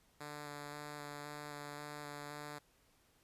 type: tone with vibrato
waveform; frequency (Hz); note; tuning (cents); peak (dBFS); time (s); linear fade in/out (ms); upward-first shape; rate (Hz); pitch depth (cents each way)
5% pulse; 146.83; D3; 0; -34; 0.2-2.59; 10; square; 1.9; 11
effects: pink hiss -71 dBFS RMS until 3.23 s + resampled to 32000 Hz